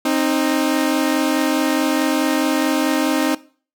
sawtooth tone pair together, 264.9 / 309.6 Hz, C4 / D#4, +22 / -9 cents, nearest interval minor third, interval 269 cents, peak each -15 dBFS, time 0.05-3.35 s, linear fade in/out 5 ms, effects noise-tail reverb RT60 0.4 s tail -19 dB re dry

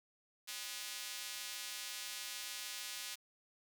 square tone with high-pass filter, 113.2 Hz, A2, 50 cents sharp, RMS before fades -45 dBFS, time 0.47-3.16 s, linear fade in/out 20 ms, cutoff 3200 Hz, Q 0.75, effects 11-bit

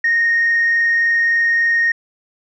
sine tone with frequency modulation, 1856 Hz, A#6, 8 cents flat, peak -11 dBFS, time 0.04-1.92 s, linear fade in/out 5 ms, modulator 23.4 Hz, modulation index 0.45, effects tanh soft clip ceiling -9 dBFS

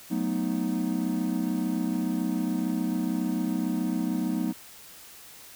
triangle chord, B dominant seventh, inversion second, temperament equal, 185 / 220 / 246.9 / 311.1 Hz, F#3 / A3 / B3 / D#4, 0 / 0 / 0 / 0 cents, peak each -29 / -30 / -28 / -29 dBFS, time 0.1-4.53 s, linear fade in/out 20 ms, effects white hiss -48 dBFS RMS until 5.55 s

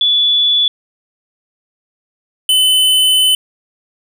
sine / square tone pair in turn, 3441 / 3027 Hz, A7 / F#7, -39 / +39 cents, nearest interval major second, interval 222 cents, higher first, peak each -9 dBFS, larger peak neither, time 0.01-0.68 / 2.49-3.35 s, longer second, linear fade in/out 2 ms, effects none

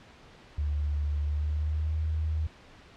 sine tone with pitch glide, 73.42 to 78.24 Hz, D2 to D#2, 0 to +10 cents, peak -26 dBFS, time 0.58-2.47 s, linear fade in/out 5 ms, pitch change +110 cents, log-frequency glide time 1.21-1.98 s, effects pink hiss -53 dBFS RMS until 2.96 s + low-pass 4000 Hz 12 dB/octave

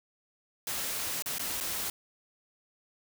white noise with dropouts, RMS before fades -34 dBFS, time 0.67-1.9 s, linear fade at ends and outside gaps 2 ms, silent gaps 1.223-1.259 / 1.384-1.394 / 1.603-1.608 s, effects none

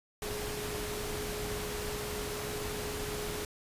sine tone in noise, 418.8 Hz, G#4, 15 cents sharp, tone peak -39 dBFS, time 0.22-3.45 s, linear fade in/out 2 ms, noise pink, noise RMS -38 dBFS, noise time 0.22-3.45 s, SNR -4 dB, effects resampled to 32000 Hz

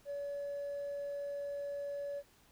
triangle tone with hard clipping, 569 Hz, C#5, 45 cents sharp, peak -37 dBFS, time 0.05-2.23 s, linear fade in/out 50 ms, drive 2 dB, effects pink hiss -66 dBFS RMS until 2.51 s

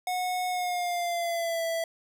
square tone with pitch glide, 730 to 661.7 Hz, F#5 to E5, -24 to +6 cents, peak -28 dBFS, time 0.07-1.84 s, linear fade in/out 2 ms, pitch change -170 cents, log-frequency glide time 0.49-1.63 s, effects none

